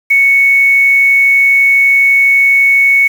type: tone with quantisation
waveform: sine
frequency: 2217 Hz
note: C#7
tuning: in tune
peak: -5 dBFS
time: 0.1-3.08 s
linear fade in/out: 10 ms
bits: 5
effects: none